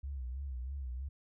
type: tone with vibrato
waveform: sine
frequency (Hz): 65.6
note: C2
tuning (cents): +5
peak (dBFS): -37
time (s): 0.03-1.09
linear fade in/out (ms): 10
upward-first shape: sine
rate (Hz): 3.1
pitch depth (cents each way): 120
effects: none